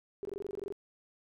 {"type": "tone bursts", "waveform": "sine", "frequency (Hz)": 400, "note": "G4", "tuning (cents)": 35, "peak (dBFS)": -35, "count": 12, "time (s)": [0.23, 0.724], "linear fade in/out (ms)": 0, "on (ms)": 21, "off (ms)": 22, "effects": []}